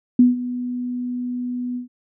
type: tone with ADSR envelope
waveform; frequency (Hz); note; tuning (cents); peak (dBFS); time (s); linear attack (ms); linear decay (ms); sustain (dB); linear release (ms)
sine; 246.9; B3; 0; -7; 0.19-1.88; 4; 160; -16; 120
effects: none